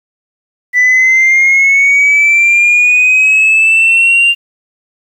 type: linear sweep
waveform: sine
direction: up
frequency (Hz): 1975.5 to 2794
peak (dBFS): -3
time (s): 0.73-4.35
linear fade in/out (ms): 50
effects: tanh soft clip ceiling -3 dBFS + 7-bit